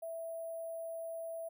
sine tone with sample-and-hold, 659.3 Hz, E5, in tune, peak -39 dBFS, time 0.02-1.49 s, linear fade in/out 10 ms, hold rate 11025 Hz, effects none

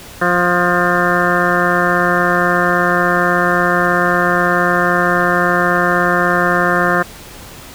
harmonic tone with a mistuned harmonic, 176.3 Hz, F3, 17 cents sharp, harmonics 1 / 2 / 3 / 4 / 6 / 7 / 8 / 9 / 10, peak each -20 / -20 / -20 / -20 / -20 / -20 / -20 / -20 / -20 dBFS, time 0.21-7.03 s, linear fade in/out 10 ms, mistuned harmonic 10, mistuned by +28 cents, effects pink hiss -35 dBFS RMS until 7.74 s

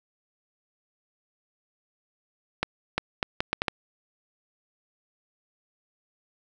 accelerating click train, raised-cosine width 0.3 ms, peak -8 dBFS, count 7, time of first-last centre 2.63-3.682 s, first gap 350 ms, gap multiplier 0.71, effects none

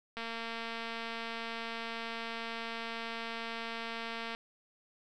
click train, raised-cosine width 0.3 ms, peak -24 dBFS, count 958, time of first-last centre 0.17-4.349 s, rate 229 Hz, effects none

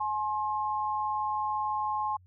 sine tone pair together, 847 / 1065 Hz, G#5 / C6, +34 / +30 cents, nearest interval major third, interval 396 cents, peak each -30 / -31 dBFS, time 0-2.17 s, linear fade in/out 10 ms, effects added 91 Hz sine -55 dBFS peak until 2.26 s

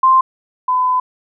sine tone pair in turn, 1046.5 / 1009.3 Hz, C6 / B5, 0 / +37 cents, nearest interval minor second, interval 63 cents, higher first, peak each -7 / -12 dBFS, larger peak first, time 0.03-0.21 / 0.68-1 s, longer second, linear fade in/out 5 ms, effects none

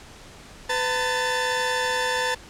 sawtooth tone cluster, 503 / 903 / 1745 Hz, B4 / A5 / A6, +32 / +45 / -15 cents, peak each -23 dBFS, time 0.69-2.35 s, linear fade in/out 10 ms, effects pink hiss -45 dBFS RMS until 2.49 s + low-pass 8000 Hz 12 dB/octave

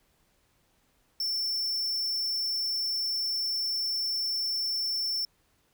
square tone, 5390 Hz, E8, 38 cents sharp, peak -28 dBFS, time 1.2-5.25 s, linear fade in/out 2 ms, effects pink hiss -69 dBFS RMS until 5.73 s

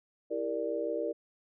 sine chord, E half-diminished seventh, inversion none, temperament equal with one note detuned, 329.6 / 399.5 / 466.2 / 587.3 Hz, E4 / G4 / Bb4 / D5, 0 / +33 / 0 / 0 cents, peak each -37 / -39 / -34 / -35 dBFS, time 0.3-1.13 s, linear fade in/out 20 ms, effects none

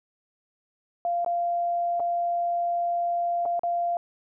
sine tone with dropouts, 693 Hz, F5, 14 cents flat, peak -23 dBFS, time 1.05-3.97 s, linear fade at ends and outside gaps 1 ms, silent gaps 1.247-1.262 / 1.997-2.002 / 3.454-3.459 / 3.594-3.634 s, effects none

